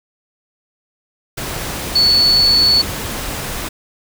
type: tone in noise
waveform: sine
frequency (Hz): 4435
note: C#8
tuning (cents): 0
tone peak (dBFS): -9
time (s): 1.95-2.82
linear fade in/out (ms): 10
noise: pink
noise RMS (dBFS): -24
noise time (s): 1.37-3.69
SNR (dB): +12
effects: none